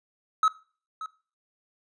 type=tone with echo; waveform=triangle; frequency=1286 Hz; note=E6; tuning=43 cents flat; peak=-16 dBFS; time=0.43-0.48 s; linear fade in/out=2 ms; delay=580 ms; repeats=1; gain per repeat=-15 dB; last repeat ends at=1.06 s; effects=noise-tail reverb RT60 0.4 s tail -18 dB re dry + resampled to 22050 Hz